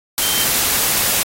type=tone in noise; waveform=sine; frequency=3136 Hz; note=G7; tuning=in tune; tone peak=-22 dBFS; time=0.22-0.44 s; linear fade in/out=0 ms; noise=white; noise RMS=-17 dBFS; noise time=0.18-1.23 s; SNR=-8 dB; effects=AAC 48 kbps